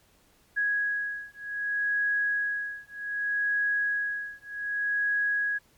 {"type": "beating tone pair", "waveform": "sine", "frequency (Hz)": [1661.2, 1661.85], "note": ["G#6", "G#6"], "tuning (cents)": [0, 1], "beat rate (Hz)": 0.65, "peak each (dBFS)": -29, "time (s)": [0.56, 5.59], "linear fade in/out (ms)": 20, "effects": ["pink hiss -63 dBFS RMS until 5.77 s", "MP3 96 kbps"]}